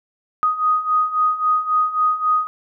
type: beating tone pair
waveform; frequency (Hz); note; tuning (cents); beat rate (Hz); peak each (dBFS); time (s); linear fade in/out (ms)
sine; 1244.5 / 1248.2; D#6 / D#6; 0 / +5; 3.7; -21 / -17; 0.43-2.47; 0
effects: none